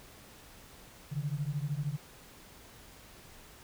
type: beating tone pair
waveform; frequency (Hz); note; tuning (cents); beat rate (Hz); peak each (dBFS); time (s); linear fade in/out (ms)
sine; 140 / 153; C#3 / D#3; +18 / -29; 13; -34 / -35; 1.11-1.97; 20
effects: pink hiss -54 dBFS RMS until 3.63 s